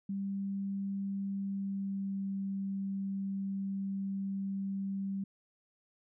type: tone with pitch glide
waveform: sine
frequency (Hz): 196.9 to 195.43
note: G3 to G3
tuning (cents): +8 to -5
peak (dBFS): -33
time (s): 0.09-5.24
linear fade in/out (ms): 5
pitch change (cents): -13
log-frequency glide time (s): 1.39-2.27
effects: none